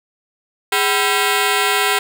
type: ring-modulated tone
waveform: 10% pulse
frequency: 587 Hz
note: D5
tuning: 1 cent flat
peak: -3 dBFS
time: 0.72-1.99 s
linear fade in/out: 5 ms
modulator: 175 Hz
effects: 7-bit